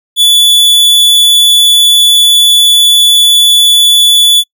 45% pulse tone, 3451 Hz, A7, 34 cents flat, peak -3 dBFS, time 0.16-4.44 s, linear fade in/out 50 ms, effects noise-tail reverb RT60 0.1 s tail -25 dB re dry

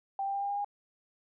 sine tone with pitch steps, 785 / 790.9 / 796.9 / 802.9 / 808.9 / 815 Hz, G5 / G5 / G5 / G5 / G#5 / G#5, +2 / +15 / +28 / +41 / -46 / -33 cents, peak -30 dBFS, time 0.19-0.646 s, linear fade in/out 2 ms, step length 76 ms, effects none

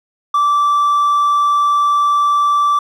triangle tone, 1165 Hz, D6, 14 cents flat, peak -8 dBFS, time 0.34-2.79 s, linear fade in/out 5 ms, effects tanh soft clip ceiling -4 dBFS

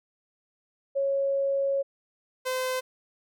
sine / sawtooth tone pair in turn, 551 / 513.8 Hz, C#5 / C5, -11 / -32 cents, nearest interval minor second, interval 121 cents, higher first, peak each -23 dBFS, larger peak neither, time 0.95-1.83 / 2.45-2.81 s, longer first, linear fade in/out 20 ms, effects none

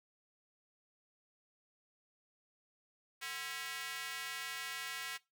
square tone with high-pass filter, 148.9 Hz, D3, 24 cents sharp, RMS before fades -43 dBFS, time 3.21-5.18 s, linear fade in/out 20 ms, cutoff 1900 Hz, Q 1.3, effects noise-tail reverb RT60 0.2 s tail -18 dB re dry

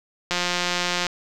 click train, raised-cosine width 0.2 ms, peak -6 dBFS, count 135, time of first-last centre 0.31-1.067 s, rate 177 Hz, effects none

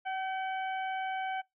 harmonic tone with a mistuned harmonic, 759 Hz, F#5, 44 cents sharp, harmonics 1 / 2 / 3 / 4, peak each -33 / -40 / -44 / -49 dBFS, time 0.05-1.42 s, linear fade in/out 20 ms, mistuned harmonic 2, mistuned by +26 cents, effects noise-tail reverb RT60 0.2 s tail -25 dB re dry

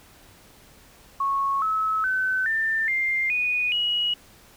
sine tone with pitch steps, 1101 / 1294.3 / 1521.5 / 1788.6 / 2103 / 2472 / 2906 Hz, C#6 / E6 / F#6 / A6 / C7 / D#7 / F#7, -12 / -32 / +48 / +28 / +8 / -12 / -32 cents, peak -21 dBFS, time 1.2-4.14 s, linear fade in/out 5 ms, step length 420 ms, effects pink hiss -52 dBFS RMS until 4.56 s

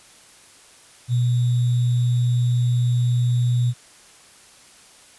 sine tone with sample-and-hold, 122 Hz, B2, 21 cents flat, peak -16 dBFS, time 1.08-3.74 s, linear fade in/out 50 ms, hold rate 3675 Hz, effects white hiss -49 dBFS RMS until 5.18 s + resampled to 24000 Hz

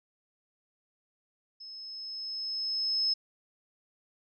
sine tone with level ramp, 5190 Hz, E8, 28 cents flat, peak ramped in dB -43 to -24 dBFS, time 1.6-3.14 s, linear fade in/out 10 ms, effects none

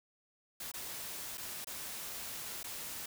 white noise with dropouts, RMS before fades -43 dBFS, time 0.6-3.06 s, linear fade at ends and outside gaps 5 ms, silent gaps 0.717-0.738 / 1.374-1.378 / 1.646-1.67 / 2.631-2.641 s, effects none

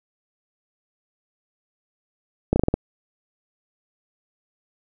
slowing click train, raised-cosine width 2 ms, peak -4 dBFS, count 6, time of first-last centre 2.53-2.74 s, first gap 30 ms, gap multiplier 1.17, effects none

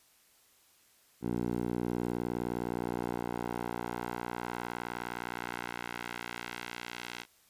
10% pulse tone with band-pass filter sweep, 59.6 Hz, A#1, 39 cents sharp, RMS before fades -37 dBFS, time 1.21-7.26 s, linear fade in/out 50 ms, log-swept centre 290 to 3000 Hz, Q 0.91, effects white hiss -65 dBFS RMS until 7.49 s + resampled to 32000 Hz

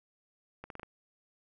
accelerating click train, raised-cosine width 0.5 ms, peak -28 dBFS, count 5, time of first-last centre 0.64-0.832 s, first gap 62 ms, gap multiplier 0.83, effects none

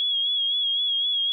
sine tone with vibrato, 3322 Hz, G#7, in tune, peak -21 dBFS, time 0-1.32 s, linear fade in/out 0 ms, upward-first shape sine, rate 3.9 Hz, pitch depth 45 cents each way, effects none

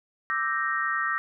sine chord, E half-diminished seventh, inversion third, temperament equal, 1174.7 / 1318.5 / 1568 / 1864.7 Hz, D6 / E6 / G6 / Bb6, 0 / 0 / 0 / 0 cents, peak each -31 / -30 / -32 / -28 dBFS, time 0.3-1.18 s, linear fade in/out 0 ms, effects none

